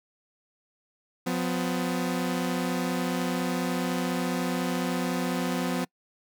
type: tone pair together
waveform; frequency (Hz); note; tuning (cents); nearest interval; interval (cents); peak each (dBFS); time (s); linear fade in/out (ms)
sawtooth; 178.17 / 252.3; F3 / B3; +35 / +37; tritone; 602; -25; 1.26-5.85; 10
effects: noise-tail reverb RT60 0.1 s tail -26 dB re dry